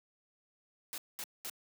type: noise bursts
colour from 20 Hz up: white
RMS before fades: -41 dBFS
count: 3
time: 0.93-1.497 s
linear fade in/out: 0 ms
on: 49 ms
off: 210 ms
effects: high-pass 200 Hz 12 dB/octave

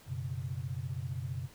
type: chord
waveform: sine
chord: F# suspended fourth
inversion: none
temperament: equal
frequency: 92.5 / 123.47 / 138.59 Hz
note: F#2 / B2 / C#3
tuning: 0 / 0 / 0 cents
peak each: -40 / -38 / -39 dBFS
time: 0.06-1.49 s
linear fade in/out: 50 ms
effects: pink hiss -58 dBFS RMS until 1.54 s

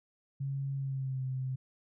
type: tone with pitch glide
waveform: sine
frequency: 137.4 to 130.44 Hz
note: C#3 to C3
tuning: -15 to -5 cents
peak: -32 dBFS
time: 0.4-1.56 s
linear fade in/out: 10 ms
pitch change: -90 cents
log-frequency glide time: 0.75-1.23 s
effects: none

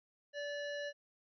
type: harmonic tone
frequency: 579 Hz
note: D5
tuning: 25 cents flat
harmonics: 1 / 3 / 5 / 7 / 9 / 10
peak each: -40 / -44 / -51 / -53 / -63 / -60 dBFS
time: 0.33-0.93 s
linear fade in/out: 50 ms
effects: none

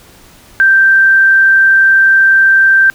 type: tone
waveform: sine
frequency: 1568 Hz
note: G6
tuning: in tune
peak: -4 dBFS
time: 0.6-2.9 s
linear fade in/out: 0 ms
effects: pink hiss -41 dBFS RMS until 2.94 s

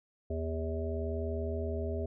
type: harmonic tone with a mistuned harmonic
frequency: 80.7 Hz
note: E2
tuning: 36 cents flat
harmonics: 1 / 3 / 5 / 7 / 8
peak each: -34 / -41 / -38 / -44 / -41 dBFS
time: 0.3-2.06 s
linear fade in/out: 5 ms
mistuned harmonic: 1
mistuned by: -19 cents
effects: none

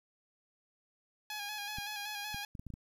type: tone with vibrato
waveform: 10% pulse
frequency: 830.6 Hz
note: G#5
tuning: in tune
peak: -30 dBFS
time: 1.3-2.45 s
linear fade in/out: 2 ms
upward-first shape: square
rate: 5.3 Hz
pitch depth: 32 cents each way
type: clicks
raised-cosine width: 5 ms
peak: -32 dBFS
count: 7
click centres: 1.785 / 2.345 / 2.552 / 2.595 / 2.667 / 2.703 / 2.739 s
effects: 11-bit

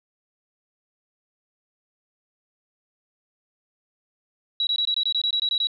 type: tone bursts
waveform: sine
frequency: 3892 Hz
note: B7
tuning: 26 cents flat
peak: -20 dBFS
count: 12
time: 4.6-5.671 s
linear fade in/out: 2 ms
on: 70 ms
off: 21 ms
effects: none

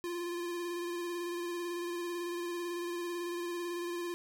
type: tone with vibrato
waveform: square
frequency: 347.3 Hz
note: F4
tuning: 10 cents flat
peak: -36 dBFS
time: 0.04-4.14 s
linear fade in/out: 0 ms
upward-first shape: square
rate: 18 Hz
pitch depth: 19 cents each way
effects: none

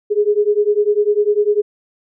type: beating tone pair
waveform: sine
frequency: 411 / 421 Hz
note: G#4 / G#4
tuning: -18 / +24 cents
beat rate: 10 Hz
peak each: -15 dBFS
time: 0.1-1.62 s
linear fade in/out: 20 ms
effects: none

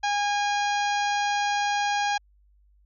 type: harmonic tone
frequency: 818 Hz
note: G#5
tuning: 26 cents flat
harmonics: 1 / 2 / 3 / 4 / 5 / 6 / 7 / 8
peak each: -24 / -30 / -34 / -36 / -38 / -40 / -41 / -42 dBFS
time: 0.03-2.18 s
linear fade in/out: 10 ms
effects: added 50 Hz sine -57 dBFS peak until 2.85 s

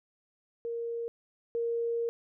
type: tone pair in turn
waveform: sine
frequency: 466.2 / 466.2 Hz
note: A#4 / A#4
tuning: 0 / 0 cents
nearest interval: unison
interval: 0 cents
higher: neither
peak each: -32 / -28 dBFS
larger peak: second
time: 0.65-1.08 / 1.55-2.09 s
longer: second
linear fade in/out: 0 ms
effects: none

